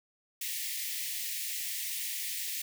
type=high-pass noise; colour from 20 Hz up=white; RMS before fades=-36 dBFS; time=0.41-2.62 s; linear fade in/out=5 ms; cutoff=1800 Hz; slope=96 dB/octave; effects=none